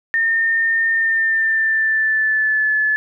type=tone with pitch glide; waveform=sine; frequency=1819 to 1725.9 Hz; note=A#6 to A6; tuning=-43 to -34 cents; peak=-14 dBFS; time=0.14-2.96 s; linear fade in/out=0 ms; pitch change=-91 cents; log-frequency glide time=0.9-2.74 s; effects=none